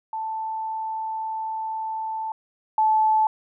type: tone pair in turn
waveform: sine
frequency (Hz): 882 / 869.9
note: A5 / A5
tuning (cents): +4 / -20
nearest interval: unison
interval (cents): 24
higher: first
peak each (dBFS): -26 / -16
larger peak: second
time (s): 0.13-2.32 / 2.78-3.27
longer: first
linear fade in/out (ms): 2
effects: none